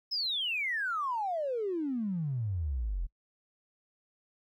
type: exponential sweep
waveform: triangle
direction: down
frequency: 5280 to 38.89 Hz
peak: -26 dBFS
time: 0.11-3.07 s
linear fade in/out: 20 ms
effects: noise-tail reverb RT60 0.1 s tail -26 dB re dry + tanh soft clip ceiling -28 dBFS